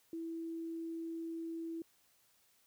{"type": "tone", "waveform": "sine", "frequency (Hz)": 329.6, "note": "E4", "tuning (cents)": 0, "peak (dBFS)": -39, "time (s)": [0.13, 1.82], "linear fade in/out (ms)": 2, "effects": ["white hiss -71 dBFS RMS until 2.66 s"]}